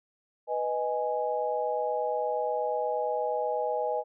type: chord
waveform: sine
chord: G# minor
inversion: first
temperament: equal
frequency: 493.9 / 622.3 / 830.6 Hz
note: B4 / D#5 / G#5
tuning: 0 / 0 / 0 cents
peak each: -31 dBFS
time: 0.47-4.04 s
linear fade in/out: 50 ms
effects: none